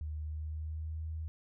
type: tone with pitch glide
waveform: sine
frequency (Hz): 76.5 to 79.47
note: D#2 to D#2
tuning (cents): -29 to +37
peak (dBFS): -36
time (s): 0.01-1.28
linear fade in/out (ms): 0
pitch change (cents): +66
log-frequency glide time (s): 0.19-1.08
effects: none